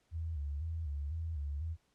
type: tone with vibrato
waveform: sine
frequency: 76.6 Hz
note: D#2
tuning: 27 cents flat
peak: -35 dBFS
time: 0.11-1.77 s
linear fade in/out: 50 ms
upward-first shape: square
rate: 2 Hz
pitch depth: 110 cents each way
effects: pink hiss -75 dBFS RMS until 1.94 s + low-pass 9000 Hz 12 dB/octave